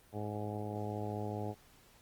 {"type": "harmonic tone", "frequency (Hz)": 104.9, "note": "G#2", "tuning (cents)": 18, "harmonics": [1, 2, 3, 4, 5, 6, 7, 8], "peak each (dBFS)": [-40, -44, -45, -44, -47, -48, -46, -48], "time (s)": [0.12, 1.55], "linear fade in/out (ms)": 50, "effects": ["pink hiss -63 dBFS RMS until 2.01 s", "Opus 32 kbps"]}